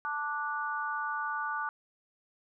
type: harmonic tone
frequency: 293.7 Hz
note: D4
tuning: in tune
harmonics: 3 / 4 / 5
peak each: -37 / -35 / -35 dBFS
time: 0.05-1.69 s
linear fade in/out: 0 ms
effects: none